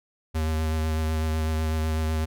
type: tone with vibrato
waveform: square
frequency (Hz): 78.9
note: D#2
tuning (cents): +25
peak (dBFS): -24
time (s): 0.34-2.26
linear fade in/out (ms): 20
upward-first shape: sine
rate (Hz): 8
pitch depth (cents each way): 18
effects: none